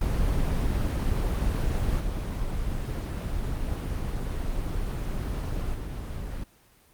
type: noise with level steps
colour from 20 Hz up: brown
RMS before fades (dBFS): -25 / -29 / -33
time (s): 0.01-6.44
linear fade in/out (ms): 5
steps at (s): 2 / 5.74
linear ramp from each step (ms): 5
effects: pink hiss -59 dBFS RMS until 6.93 s + Opus 24 kbps